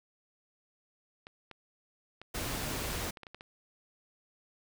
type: clicks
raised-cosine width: 0.3 ms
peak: -30 dBFS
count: 11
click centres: 1.269 / 1.513 / 2.216 / 2.396 / 2.939 / 3.083 / 3.172 / 3.233 / 3.268 / 3.346 / 3.409 s
type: noise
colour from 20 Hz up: pink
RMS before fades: -36 dBFS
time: 2.34-3.11 s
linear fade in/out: 10 ms
effects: none